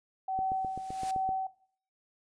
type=tone with tremolo; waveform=sine; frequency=762 Hz; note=G5; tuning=49 cents flat; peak=-28 dBFS; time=0.28-1.47 s; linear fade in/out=5 ms; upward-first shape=sine; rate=1.3 Hz; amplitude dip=65%
type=click train; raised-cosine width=2 ms; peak=-27 dBFS; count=8; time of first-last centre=0.39-1.291 s; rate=7.77 Hz
type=noise with exponential growth; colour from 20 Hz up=white; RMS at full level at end=-42 dBFS; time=0.42-1.11 s; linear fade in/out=1 ms; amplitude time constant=150 ms
effects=noise-tail reverb RT60 0.5 s tail -17 dB re dry + resampled to 22050 Hz